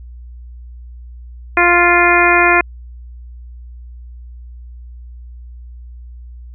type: harmonic tone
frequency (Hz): 349.2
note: F4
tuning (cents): 0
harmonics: 1 / 2 / 3 / 4 / 5 / 6 / 7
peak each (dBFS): -16 / -16 / -16 / -16 / -16 / -16 / -16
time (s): 1.57-2.61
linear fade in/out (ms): 2
effects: added 60 Hz sine -31 dBFS peak until 6.54 s